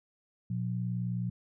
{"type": "tone pair together", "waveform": "sine", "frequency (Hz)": [119.8, 179.5], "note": ["A#2", "F3"], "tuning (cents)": [48, 48], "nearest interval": "perfect fifth", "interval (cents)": 700, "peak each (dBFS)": [-32, -34], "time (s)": [0.5, 1.3], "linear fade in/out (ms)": 5, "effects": []}